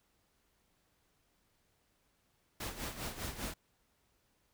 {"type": "noise with tremolo", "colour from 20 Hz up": "pink", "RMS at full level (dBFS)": -39, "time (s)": [2.6, 3.54], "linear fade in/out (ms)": 5, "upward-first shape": "sine", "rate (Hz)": 5, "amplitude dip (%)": 70, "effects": ["pink hiss -75 dBFS RMS until 4.53 s"]}